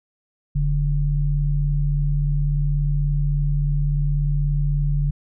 sine tone pair together, 41.45 / 145 Hz, E1 / D3, +10 / -22 cents, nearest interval octave + minor seventh, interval 2168 cents, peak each -20 dBFS, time 0.55-5.11 s, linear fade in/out 10 ms, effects none

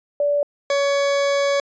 sine / 40% pulse tone pair in turn, 579 / 562.5 Hz, D5 / C#5, -25 / +25 cents, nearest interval minor second, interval 50 cents, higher first, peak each -16 dBFS, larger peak neither, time 0.2-0.43 / 0.7-1.6 s, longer second, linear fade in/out 2 ms, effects resampled to 16000 Hz

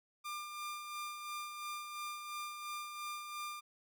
sawtooth tone with tremolo, 1197 Hz, D6, 33 cents sharp, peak -36 dBFS, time 0.24-3.61 s, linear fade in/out 20 ms, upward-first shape sine, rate 2.9 Hz, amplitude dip 45%, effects none

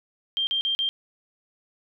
sine tone bursts, 3176 Hz, G7, 22 cents sharp, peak -22 dBFS, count 4, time 0.37-0.89 s, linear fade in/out 0 ms, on 100 ms, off 40 ms, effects none

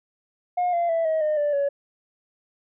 sine tone with pitch steps, 716 / 688 / 661.1 / 635.3 / 610.5 / 586.6 / 563.7 Hz, F5 / F5 / E5 / D#5 / D#5 / D5 / C#5, +43 / -26 / +5 / +36 / -33 / -2 / +29 cents, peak -18 dBFS, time 0.57-1.69 s, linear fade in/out 10 ms, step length 160 ms, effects tanh soft clip ceiling -18 dBFS

